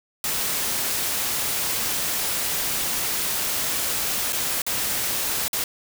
white noise with dropouts, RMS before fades -25 dBFS, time 0.24-5.64 s, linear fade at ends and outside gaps 2 ms, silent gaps 4.324-4.329 / 4.619-4.665 / 5.481-5.53 s, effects none

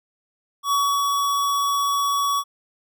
square tone with ADSR envelope, 1129 Hz, C#6, 31 cents sharp, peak -18 dBFS, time 0.63-2.44 s, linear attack 88 ms, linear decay 290 ms, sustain -2 dB, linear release 56 ms, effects none

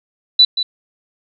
sine tone with echo, 3972 Hz, B7, 9 cents sharp, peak -5 dBFS, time 0.39-0.45 s, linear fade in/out 5 ms, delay 180 ms, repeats 1, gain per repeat -10 dB, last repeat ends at 0.63 s, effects none

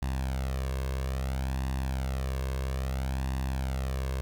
sawtooth tone with flanger, 65.9 Hz, C2, 13 cents sharp, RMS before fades -31 dBFS, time 0.02-4.21 s, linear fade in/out 0 ms, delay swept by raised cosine 1.1 to 1.87 ms, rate 0.6 Hz, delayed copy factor +0.65, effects none

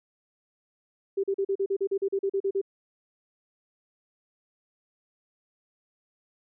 sine tone bursts, 392 Hz, G4, in tune, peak -23 dBFS, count 14, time 1.17-2.615 s, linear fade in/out 10 ms, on 67 ms, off 39 ms, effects none

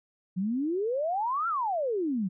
sine exponential two-way sweep, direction up then down, 175.7 to 1396.9 to 175.7 Hz, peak -26 dBFS, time 0.36-2.29 s, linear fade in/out 20 ms, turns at 1.48 s, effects none

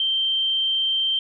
sine tone, 3136 Hz, G7, in tune, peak -19 dBFS, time 0-1.19 s, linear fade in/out 2 ms, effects none

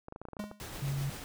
clicks, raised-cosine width 1 ms, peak -29 dBFS, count 11, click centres 0.084 / 0.124 / 0.161 / 0.216 / 0.253 / 0.286 / 0.333 / 0.368 / 0.4 / 0.44 / 0.514 s
square tone with exponential decay, 207.7 Hz, G#3, in tune, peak -35 dBFS, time 0.39-0.68 s, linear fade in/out 5 ms, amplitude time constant 63 ms
pink noise with tremolo, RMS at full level -42 dBFS, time 0.6-1.24 s, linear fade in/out 0 ms, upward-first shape sine, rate 7.8 Hz, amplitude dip 30%
sine tone, 138.59 Hz, C#3, in tune, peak -31 dBFS, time 0.82-1.1 s, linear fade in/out 5 ms
effects none

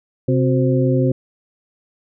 harmonic tone with a mistuned harmonic, 130.81 Hz, C3, in tune, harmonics 1 / 2 / 3 / 4, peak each -16 / -19 / -21 / -22 dBFS, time 0.28-1.12 s, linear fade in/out 5 ms, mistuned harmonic 3, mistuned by -110 cents, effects none

